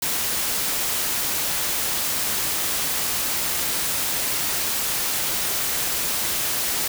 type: noise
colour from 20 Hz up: white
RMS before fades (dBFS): -24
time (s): 0.02-6.88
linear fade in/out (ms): 5
effects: none